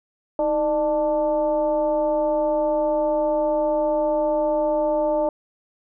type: tone with frequency modulation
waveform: sine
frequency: 600 Hz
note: D5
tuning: 37 cents sharp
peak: -18 dBFS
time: 0.39-5.29 s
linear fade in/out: 2 ms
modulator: 285 Hz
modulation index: 0.78
effects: none